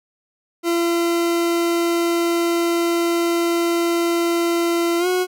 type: tone with pitch glide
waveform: 40% pulse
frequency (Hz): 340.5 to 364.9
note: F4 to F#4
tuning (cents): -44 to -24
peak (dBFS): -16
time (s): 0.63-5.27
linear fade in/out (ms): 50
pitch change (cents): +120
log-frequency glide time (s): 4.99-5.07
effects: none